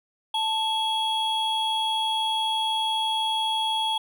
triangle tone pair together, 880 / 3322 Hz, A5 / G#7, 0 / 0 cents, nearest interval octave + major seventh, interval 2300 cents, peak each -24 dBFS, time 0.34-3.98 s, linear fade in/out 5 ms, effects none

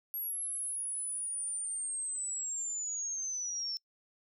sine linear sweep, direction down, 11540 to 5350 Hz, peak -34 dBFS, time 0.14-3.77 s, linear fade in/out 0 ms, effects noise-tail reverb RT60 0.1 s tail -26 dB re dry

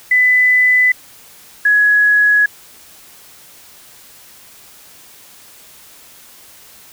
sine tone pair in turn, 2000 / 1678.1 Hz, B6 / G#6, +21 / +18 cents, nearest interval minor third, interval 303 cents, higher first, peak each -8 dBFS, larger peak neither, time 0.11-0.92 / 1.65-2.46 s, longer neither, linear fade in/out 5 ms, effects white hiss -42 dBFS RMS until 6.92 s

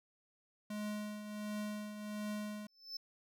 square tone with tremolo, 210 Hz, G#3, 19 cents sharp, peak -38 dBFS, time 0.7-2.67 s, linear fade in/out 5 ms, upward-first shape triangle, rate 1.4 Hz, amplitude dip 60%
triangle tone with exponential growth, 5274 Hz, E8, in tune, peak -37 dBFS, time 2.68-2.97 s, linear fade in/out 5 ms, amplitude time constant 63 ms
effects none

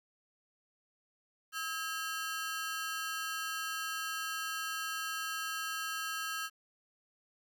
sawtooth ring-modulated tone, 1456 Hz, F#6, 28 cents flat, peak -29 dBFS, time 1.52-6.5 s, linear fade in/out 50 ms, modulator 164 Hz, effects 11-bit

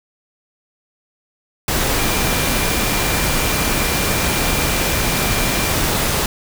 sine tone in noise, 2379 Hz, D7, 22 cents sharp, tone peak -28 dBFS, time 1.98-5.72 s, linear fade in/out 2 ms, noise pink, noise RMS -18 dBFS, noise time 1.68-6.26 s, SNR -13 dB, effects none

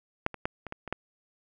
clicks, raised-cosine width 0.5 ms, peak -10 / -24 / -13 / -23 / -21 / -24 / -14 dBFS, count 7, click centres 0.264 / 0.343 / 0.455 / 0.667 / 0.724 / 0.877 / 0.926 s, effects none

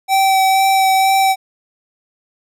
square tone with vibrato, 770 Hz, G5, 31 cents flat, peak -11 dBFS, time 0.08-1.36 s, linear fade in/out 50 ms, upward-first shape sine, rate 2.1 Hz, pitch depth 12 cents each way, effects none

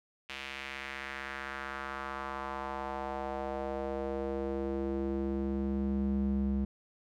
square tone with band-pass filter sweep, 67.8 Hz, C#2, 38 cents flat, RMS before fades -35 dBFS, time 0.29-6.65 s, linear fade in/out 5 ms, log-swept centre 2700 to 170 Hz, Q 2.1, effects none

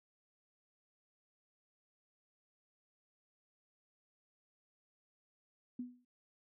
sine tone with exponential decay, 246.9 Hz, B3, in tune, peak -36 dBFS, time 5.79-6.05 s, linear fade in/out 5 ms, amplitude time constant 56 ms, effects none

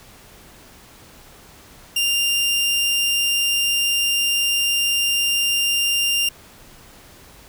sawtooth tone, 2794 Hz, F7, in tune, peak -14 dBFS, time 1.96-6.29 s, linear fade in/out 5 ms, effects pink hiss -46 dBFS RMS until 7.48 s

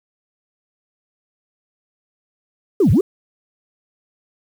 sine linear two-way sweep, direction down then up, 443 to 76.9 to 424.8 Hz, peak -9 dBFS, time 2.8-3.01 s, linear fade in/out 5 ms, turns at 2.91 s, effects tanh soft clip ceiling -6 dBFS + 7-bit

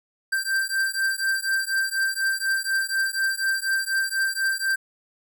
square beating tone pair, 1568 / 1572.1 Hz, G6 / G6, 0 / +5 cents, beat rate 4.1 Hz, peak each -26 dBFS, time 0.32-4.76 s, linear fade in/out 10 ms, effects none

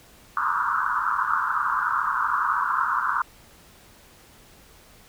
white band-pass noise, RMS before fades -24 dBFS, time 0.37-3.22 s, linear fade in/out 2 ms, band 950 to 1500 Hz, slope 96 dB/octave, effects pink hiss -52 dBFS RMS until 5.08 s

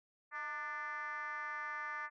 sine tone with frequency modulation, 1480 Hz, F#6, in tune, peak -38 dBFS, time 0.31-2.1 s, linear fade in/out 50 ms, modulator 286 Hz, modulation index 1.8, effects tanh soft clip ceiling -35 dBFS

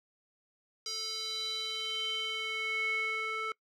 square tone with band-pass filter sweep, 440 Hz, A4, in tune, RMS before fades -35 dBFS, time 0.86-3.52 s, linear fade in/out 2 ms, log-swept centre 5100 to 1700 Hz, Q 5.2, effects noise-tail reverb RT60 0.1 s tail -24 dB re dry

